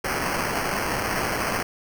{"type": "noise with sample-and-hold", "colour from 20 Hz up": "blue", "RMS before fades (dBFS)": -26, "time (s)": [0.04, 1.63], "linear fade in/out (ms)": 5, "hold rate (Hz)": 3675, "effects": []}